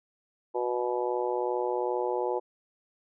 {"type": "harmonic tone", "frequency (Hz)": 122.5, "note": "B2", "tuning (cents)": -14, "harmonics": [3, 4, 5, 6, 7, 8], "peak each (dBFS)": [-31, -31, -36, -41, -33, -40], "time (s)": [0.54, 2.4], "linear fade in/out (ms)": 20, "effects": []}